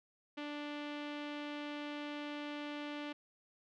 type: tone with low-pass filter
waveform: sawtooth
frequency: 293.7 Hz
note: D4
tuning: in tune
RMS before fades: -43 dBFS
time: 0.37-3.13 s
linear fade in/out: 10 ms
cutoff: 3100 Hz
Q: 2
effects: none